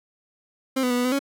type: tone with pitch steps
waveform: 30% pulse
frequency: 264 / 249.6 / 245 / 246.5 / 253 / 277.6 Hz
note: C4 / B3 / B3 / B3 / B3 / C#4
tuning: +16 / +19 / -14 / -3 / +42 / +3 cents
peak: -18 dBFS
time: 0.76-1.192 s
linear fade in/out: 10 ms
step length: 72 ms
effects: none